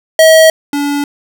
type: tone pair in turn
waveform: square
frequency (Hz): 640 / 286.9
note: D#5 / D4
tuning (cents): +49 / -40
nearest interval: octave + major second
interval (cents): 1389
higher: first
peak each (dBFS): -3 / -13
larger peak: first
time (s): 0.19-0.5 / 0.73-1.04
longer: neither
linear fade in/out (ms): 2
effects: none